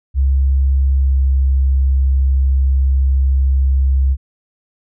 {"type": "tone with pitch glide", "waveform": "sine", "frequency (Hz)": [67.5, 66.84], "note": ["C#2", "C2"], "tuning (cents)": [-45, 38], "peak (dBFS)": -10, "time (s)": [0.14, 4.17], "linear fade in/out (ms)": 50, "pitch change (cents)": -17, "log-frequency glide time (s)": [0.97, 1.15], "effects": []}